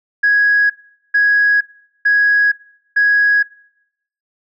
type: tone bursts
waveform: sine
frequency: 1661.2 Hz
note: G#6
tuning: in tune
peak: -8 dBFS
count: 4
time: 0.23-3.43 s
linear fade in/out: 10 ms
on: 470 ms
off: 440 ms
effects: noise-tail reverb RT60 0.8 s tail -23 dB re dry + tanh soft clip ceiling -5 dBFS